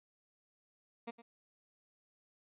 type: tone with echo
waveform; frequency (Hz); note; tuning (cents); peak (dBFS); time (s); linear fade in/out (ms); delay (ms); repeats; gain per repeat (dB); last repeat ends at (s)
15% pulse; 233.1; A#3; 0; -34; 1.07-1.11; 10; 110; 1; -14; 1.22
effects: resampled to 8000 Hz